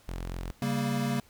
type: tone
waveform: sawtooth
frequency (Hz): 43.87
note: F1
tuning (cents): +9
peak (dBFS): -30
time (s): 0.08-0.51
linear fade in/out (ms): 0
type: chord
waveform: square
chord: G diminished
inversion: second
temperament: equal with one note detuned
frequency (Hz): 137.48 / 196 / 233.1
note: Db3 / G3 / Bb3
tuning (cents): -14 / 0 / 0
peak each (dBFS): -32 / -35 / -31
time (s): 0.62-1.2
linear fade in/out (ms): 2
effects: pink hiss -60 dBFS RMS until 1.29 s